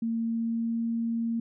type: tone with pitch glide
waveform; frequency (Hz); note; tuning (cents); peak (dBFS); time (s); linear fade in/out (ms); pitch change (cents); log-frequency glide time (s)
sine; 228.4 to 230.3; A#3 to A#3; -35 to -21; -26; 0.02-1.4; 5; +14; 0.2-0.84
effects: none